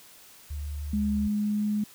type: tone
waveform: sine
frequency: 73.42 Hz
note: D2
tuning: in tune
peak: -31 dBFS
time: 0.5-1.28 s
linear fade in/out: 10 ms
type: tone with pitch glide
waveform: sine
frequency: 207.7 to 209.7 Hz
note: G#3 to G#3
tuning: 0 to +17 cents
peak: -24 dBFS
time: 0.93-1.84 s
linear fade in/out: 5 ms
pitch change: +17 cents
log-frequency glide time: 1.16-1.66 s
effects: white hiss -52 dBFS RMS until 1.94 s